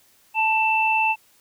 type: tone pair together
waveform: sine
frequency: 880 / 2663 Hz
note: A5 / E7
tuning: 0 / +17 cents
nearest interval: octave + perfect fifth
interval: 1917 cents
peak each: -20 dBFS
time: 0.34-1.16 s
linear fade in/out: 50 ms
effects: white hiss -58 dBFS RMS until 1.4 s